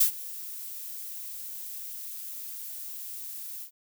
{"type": "noise with ADSR envelope", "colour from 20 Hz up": "violet", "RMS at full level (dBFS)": -19, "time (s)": [0, 3.71], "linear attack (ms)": 9, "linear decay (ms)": 99, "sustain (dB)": -20, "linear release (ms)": 98, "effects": []}